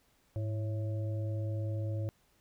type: harmonic tone with a mistuned harmonic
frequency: 110 Hz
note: A2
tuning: in tune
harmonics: 1 / 3 / 5 / 6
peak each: -32 / -45 / -44 / -55 dBFS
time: 0.36-2.09 s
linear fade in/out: 0 ms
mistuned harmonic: 1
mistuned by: -80 cents
effects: pink hiss -70 dBFS RMS until 2.4 s